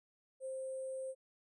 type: tone with sample-and-hold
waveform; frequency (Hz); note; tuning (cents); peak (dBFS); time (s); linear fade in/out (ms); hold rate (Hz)
sine; 525; C5; +6; -39; 0.4-1.15; 50; 8820
effects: resampled to 32000 Hz